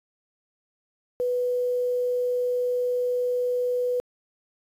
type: tone with quantisation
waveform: sine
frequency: 493.9 Hz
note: B4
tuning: in tune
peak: -22 dBFS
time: 1.2-4 s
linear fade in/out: 0 ms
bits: 8
effects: resampled to 32000 Hz